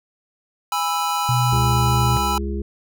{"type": "chord", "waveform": "square", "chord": "E major", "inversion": "first", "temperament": "just", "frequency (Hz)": [824.1, 988.9, 1318.5], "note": ["G#5", "B5", "E6"], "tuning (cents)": [-14, 2, 0], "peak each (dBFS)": -25, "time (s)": [0.72, 2.38], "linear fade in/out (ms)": 2}
{"type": "tone with pitch glide", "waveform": "sine", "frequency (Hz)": [123.47, 121.91], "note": ["B2", "B2"], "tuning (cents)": [0, -22], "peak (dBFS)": -17, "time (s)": [1.29, 2.17], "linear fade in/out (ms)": 0, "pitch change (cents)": -22, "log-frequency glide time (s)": [1.53, 1.65]}
{"type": "harmonic tone", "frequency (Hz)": 68.4, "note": "C#2", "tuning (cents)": -23, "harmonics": [1, 3, 5, 6], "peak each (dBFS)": [-24, -29, -31, -32], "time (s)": [1.52, 2.62], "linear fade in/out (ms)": 5}
{"effects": []}